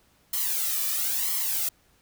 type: noise with flanger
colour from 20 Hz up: blue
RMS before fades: -27 dBFS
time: 0.33-1.69 s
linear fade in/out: 5 ms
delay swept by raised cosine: 0.95 to 1.71 ms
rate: 1 Hz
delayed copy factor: +0.85
effects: pink hiss -63 dBFS RMS until 2.01 s